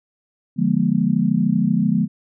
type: chord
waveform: sine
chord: D diminished seventh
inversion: none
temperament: equal with one note detuned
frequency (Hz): 146.83 / 174.61 / 207.7 / 240.6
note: D3 / F3 / Ab3 / Cb4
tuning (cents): 0 / 0 / 0 / -45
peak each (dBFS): -24 / -20 / -19 / -21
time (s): 0.56-2.08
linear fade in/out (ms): 50
effects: none